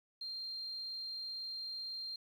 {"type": "tone", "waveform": "sine", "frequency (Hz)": 4186, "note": "C8", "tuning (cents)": 0, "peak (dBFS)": -40, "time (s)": [0.21, 2.16], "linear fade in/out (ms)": 5, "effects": ["11-bit"]}